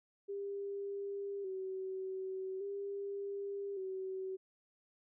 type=tone with vibrato; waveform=sine; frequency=389.1 Hz; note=G4; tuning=13 cents flat; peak=-38 dBFS; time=0.28-4.37 s; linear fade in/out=20 ms; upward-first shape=square; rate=0.43 Hz; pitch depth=46 cents each way; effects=none